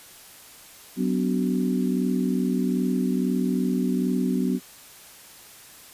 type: harmonic tone with a mistuned harmonic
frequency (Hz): 62.4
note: B1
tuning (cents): +19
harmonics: 3 / 4 / 5 / 6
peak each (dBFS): -25 / -24 / -30 / -32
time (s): 0.96-4.6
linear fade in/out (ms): 50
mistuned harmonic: 5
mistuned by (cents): -120
effects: white hiss -47 dBFS RMS until 5.93 s + resampled to 32000 Hz